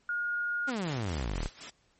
sine tone, 1430 Hz, F6, 41 cents sharp, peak -29 dBFS, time 0.09-0.7 s, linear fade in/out 2 ms
sawtooth exponential sweep, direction down, 281.4 to 31.43 Hz, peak -27 dBFS, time 0.67-1.49 s, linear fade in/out 20 ms
white noise with tremolo, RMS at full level -41 dBFS, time 0.85-1.7 s, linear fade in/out 5 ms, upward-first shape sine, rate 4 Hz, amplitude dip 80%
effects pink hiss -69 dBFS RMS until 1.99 s + MP3 32 kbps

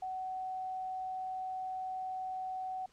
sine tone, 750 Hz, F#5, 23 cents sharp, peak -36 dBFS, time 0.02-2.86 s, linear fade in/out 5 ms, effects pink hiss -67 dBFS RMS until 2.92 s + low-pass 8000 Hz 12 dB/octave

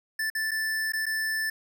square tone with dropouts, 1760 Hz, A6, in tune, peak -27 dBFS, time 0.19-1.5 s, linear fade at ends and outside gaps 5 ms, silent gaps 0.301-0.35 / 0.51-0.515 / 0.922-0.934 / 1.057-1.064 s, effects none

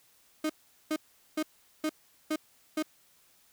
35% pulse tone bursts, 310 Hz, D#4, 6 cents flat, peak -26 dBFS, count 6, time 0.44-2.826 s, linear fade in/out 5 ms, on 56 ms, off 410 ms, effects white hiss -64 dBFS RMS until 3.52 s

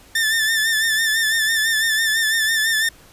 sawtooth tone with vibrato, 1777 Hz, A6, 17 cents sharp, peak -13 dBFS, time 0.15-2.89 s, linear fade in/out 5 ms, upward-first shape sine, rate 6 Hz, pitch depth 49 cents each way, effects pink hiss -48 dBFS RMS until 3.12 s + resampled to 32000 Hz

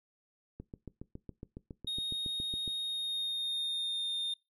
click train, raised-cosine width 3 ms, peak -30 dBFS, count 16, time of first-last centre 0.6-2.678 s, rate 7.22 Hz
triangle tone with pitch glide, 3723 to 3644 Hz, A#7 to A#7, -3 to -40 cents, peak -31 dBFS, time 1.87-4.34 s, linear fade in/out 5 ms, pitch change -37 cents, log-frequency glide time 2.81-4.14 s
effects noise-tail reverb RT60 0.2 s tail -20 dB re dry

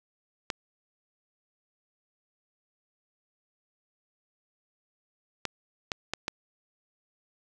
clicks, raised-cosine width 0.2 ms, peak -12 dBFS, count 5, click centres 0.502 / 5.453 / 5.918 / 6.136 / 6.281 s, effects none

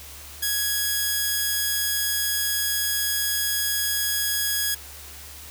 5% pulse tone, 1664 Hz, G#6, 3 cents sharp, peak -11 dBFS, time 0.42-4.75 s, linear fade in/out 10 ms, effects added 72 Hz sine -45 dBFS peak until 5.5 s + white hiss -42 dBFS RMS until 5.5 s

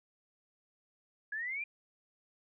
sine exponential sweep, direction up, 1661.2 to 2430 Hz, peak -35 dBFS, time 1.32-1.64 s, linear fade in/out 5 ms, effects none

